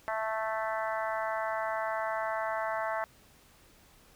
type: harmonic tone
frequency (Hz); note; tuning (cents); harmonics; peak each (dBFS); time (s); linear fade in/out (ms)
220; A3; 0; 3 / 4 / 5 / 6 / 7 / 8 / 9; -34 / -36 / -38 / -40 / -41 / -42 / -43; 0.08-3.04; 0
effects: pink hiss -60 dBFS RMS until 4.15 s